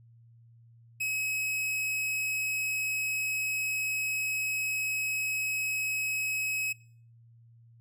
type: tone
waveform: 45% pulse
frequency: 2557 Hz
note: D#7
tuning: 47 cents sharp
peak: -29 dBFS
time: 1-6.73 s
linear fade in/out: 10 ms
effects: noise-tail reverb RT60 0.5 s tail -22 dB re dry + added 116 Hz sine -54 dBFS peak until 7.8 s